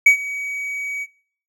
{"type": "tone with ADSR envelope", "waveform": "triangle", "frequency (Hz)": 2265, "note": "C#7", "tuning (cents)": 37, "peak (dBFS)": -4, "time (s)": [0.06, 1.07], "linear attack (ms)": 6, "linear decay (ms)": 100, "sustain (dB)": -18, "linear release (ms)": 47, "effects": ["noise-tail reverb RT60 0.5 s tail -21 dB re dry"]}